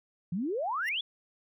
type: exponential sweep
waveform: sine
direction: up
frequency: 160.6 to 3535 Hz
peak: -29 dBFS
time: 0.32-1.01 s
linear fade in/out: 5 ms
type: tone with exponential growth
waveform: 35% pulse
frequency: 2794 Hz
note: F7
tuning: in tune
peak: -33 dBFS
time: 0.81-0.89 s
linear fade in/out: 2 ms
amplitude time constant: 17 ms
effects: none